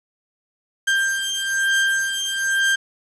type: beating tone pair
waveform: 35% pulse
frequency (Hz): 1584 / 1585.1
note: G6 / G6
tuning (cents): +18 / +19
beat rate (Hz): 1.1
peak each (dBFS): -20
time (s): 0.87-2.76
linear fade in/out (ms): 10
effects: resampled to 24000 Hz + 7-bit